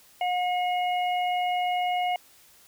harmonic tone, 721 Hz, F#5, 45 cents flat, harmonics 1 / 3 / 4, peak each -24 / -34 / -36 dBFS, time 0.21-2.16 s, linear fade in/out 2 ms, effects white hiss -56 dBFS RMS until 2.67 s

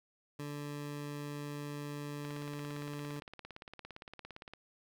20% pulse tone, 145.7 Hz, D3, 13 cents flat, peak -35 dBFS, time 0.39-3.2 s, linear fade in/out 5 ms
click train, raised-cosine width 0.3 ms, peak -31 dBFS, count 41, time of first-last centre 2.25-4.536 s, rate 17.5 Hz
effects none

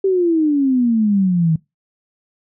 sine exponential sweep, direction down, 392.8 to 156.3 Hz, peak -12 dBFS, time 0.04-1.56 s, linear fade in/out 5 ms, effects noise-tail reverb RT60 0.2 s tail -22 dB re dry

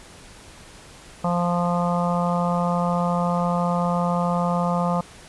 harmonic tone, 174.61 Hz, F3, in tune, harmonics 1 / 3 / 4 / 5 / 6 / 7, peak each -22 / -27 / -28 / -29 / -30 / -30 dBFS, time 1.24-5.01 s, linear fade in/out 5 ms, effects pink hiss -45 dBFS RMS until 5.28 s + resampled to 24000 Hz

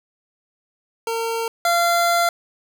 25% pulse tone pair in turn, 456.7 / 688.2 Hz, A#4 / F5, -36 / -26 cents, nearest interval perfect fifth, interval 710 cents, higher second, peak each -18 / -12 dBFS, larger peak second, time 1.07-1.48 / 1.65-2.29 s, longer second, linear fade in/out 2 ms, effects none

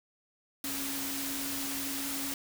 sine tone in noise, 275.5 Hz, C#4, 11 cents flat, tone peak -39 dBFS, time 0.64-2.34 s, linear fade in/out 2 ms, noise white, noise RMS -36 dBFS, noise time 0.64-2.34 s, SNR -6 dB, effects none

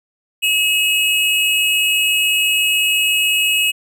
square tone pair together, 2578 / 2884 Hz, E7 / F#7, -39 / -45 cents, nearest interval major second, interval 194 cents, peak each -17 dBFS, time 0.42-3.72 s, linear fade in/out 20 ms, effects none

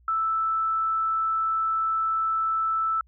sine tone, 1318.5 Hz, E6, in tune, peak -22 dBFS, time 0.08-3.01 s, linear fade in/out 2 ms, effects added 60 Hz sine -55 dBFS peak until 3.07 s

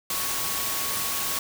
sine tone in noise, 1108.7 Hz, C#6, in tune, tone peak -37 dBFS, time 0.1-1.39 s, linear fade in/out 2 ms, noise white, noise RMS -28 dBFS, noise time 0.1-1.39 s, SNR -12 dB, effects none

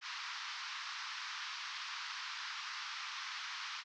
pink band-pass noise, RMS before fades -44 dBFS, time 0.01-3.84 s, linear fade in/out 50 ms, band 1000 to 5700 Hz, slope 48 dB/octave, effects none

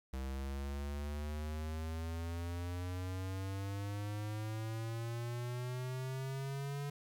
square exponential sweep, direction up, 65.41 to 143.7 Hz, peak -39 dBFS, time 0.13-6.9 s, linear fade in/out 5 ms, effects 11-bit

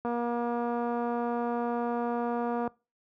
click train, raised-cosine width 1 ms, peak -19 dBFS, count 626, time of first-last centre 0.05-2.676 s, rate 238 Hz, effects noise-tail reverb RT60 0.3 s tail -24 dB re dry + high-pass 80 Hz 12 dB/octave

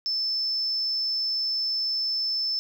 sine tone, 5274 Hz, E8, in tune, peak -24 dBFS, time 0.06-2.59 s, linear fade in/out 0 ms, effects 9-bit

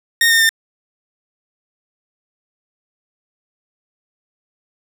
sawtooth tone with pitch steps, 1846 / 1824.8 / 1803.8 Hz, A#6 / A#6 / A6, -17 / -37 / +43 cents, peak -7 dBFS, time 0.21-0.492 s, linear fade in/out 2 ms, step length 94 ms, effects none

